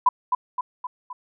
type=tone with echo; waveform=sine; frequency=998 Hz; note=B5; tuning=18 cents sharp; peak=-12 dBFS; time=0.06-0.09 s; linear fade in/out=5 ms; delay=260 ms; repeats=4; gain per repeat=-5 dB; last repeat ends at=1.13 s; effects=none